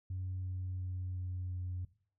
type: tone with pitch steps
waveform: sine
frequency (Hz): 92.7 / 92.17 / 91.64 / 91.11 / 90.58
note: F#2 / F#2 / F#2 / F#2 / F#2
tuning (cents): +4 / -6 / -16 / -26 / -36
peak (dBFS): -35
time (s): 0.1-1.85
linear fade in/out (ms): 5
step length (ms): 350
effects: noise-tail reverb RT60 0.5 s tail -18 dB re dry + tanh soft clip ceiling -33 dBFS